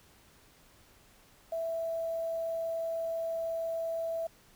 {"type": "tone with quantisation", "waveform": "sine", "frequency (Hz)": 659, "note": "E5", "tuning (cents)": -1, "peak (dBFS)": -31, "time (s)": [1.52, 4.27], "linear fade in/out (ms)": 5, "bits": 9, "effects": ["pink hiss -61 dBFS RMS until 4.55 s"]}